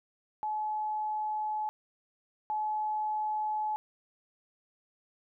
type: tone pair in turn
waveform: sine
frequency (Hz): 855 / 855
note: A5 / A5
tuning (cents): -50 / -50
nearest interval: unison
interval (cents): 0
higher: neither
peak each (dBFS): -30 / -29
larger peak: second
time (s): 0.43-1.69 / 2.5-3.76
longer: neither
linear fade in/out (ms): 0
effects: none